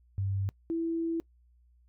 sine tone pair in turn, 97.7 / 330.8 Hz, G2 / E4, -5 / +6 cents, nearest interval octave + major sixth, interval 2111 cents, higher second, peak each -28 dBFS, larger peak neither, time 0.18-0.49 / 0.7-1.2 s, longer second, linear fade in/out 0 ms, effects noise-tail reverb RT60 0.1 s tail -23 dB re dry + added 60 Hz sine -60 dBFS peak until 1.88 s

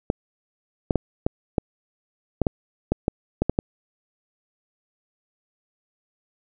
clicks, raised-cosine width 2 ms, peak -6 dBFS, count 12, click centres 0.101 / 0.908 / 0.957 / 1.265 / 1.582 / 2.417 / 2.468 / 2.92 / 3.081 / 3.42 / 3.496 / 3.589 s, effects none

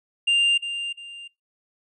triangle tone with echo, 2794 Hz, F7, in tune, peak -15 dBFS, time 0.27-0.58 s, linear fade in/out 10 ms, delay 350 ms, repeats 2, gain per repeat -10 dB, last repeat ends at 1.28 s, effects noise-tail reverb RT60 0.2 s tail -24 dB re dry + resampled to 24000 Hz

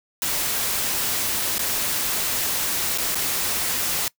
white noise with dropouts, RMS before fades -24 dBFS, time 0.22-4.08 s, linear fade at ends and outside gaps 1 ms, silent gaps 1.582-1.592 / 2.977-2.983 / 3.147-3.154 s, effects noise-tail reverb RT60 0.1 s tail -22 dB re dry

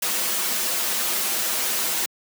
white noise with comb filter, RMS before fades -24 dBFS, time 0.02-2.06 s, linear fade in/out 5 ms, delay 6.9 ms, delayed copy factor -1, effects high-pass 200 Hz 12 dB/octave

